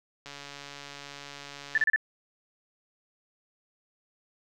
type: click train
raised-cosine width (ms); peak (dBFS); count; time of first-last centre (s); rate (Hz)
0.2; -25; 225; 0.26-1.837; 142
type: tone bursts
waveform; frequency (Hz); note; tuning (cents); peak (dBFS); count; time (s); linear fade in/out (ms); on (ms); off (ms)
sine; 1760; A6; 0; -20; 4; 1.75-1.961; 2; 28; 33
effects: none